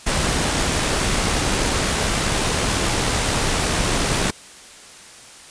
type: noise with amplitude modulation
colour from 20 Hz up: pink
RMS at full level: -19 dBFS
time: 0.06-4.31 s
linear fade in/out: 10 ms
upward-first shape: sine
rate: 71.3 Hz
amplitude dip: 25%
effects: white hiss -42 dBFS RMS until 5.5 s + resampled to 22050 Hz